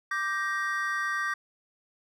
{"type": "chord", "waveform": "triangle", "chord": "G minor", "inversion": "second", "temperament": "just", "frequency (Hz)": [1176, 1568, 1881.6], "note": ["D6", "G6", "Bb6"], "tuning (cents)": [2, 0, 16], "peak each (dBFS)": -30, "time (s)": [0.11, 1.34], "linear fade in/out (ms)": 5, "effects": []}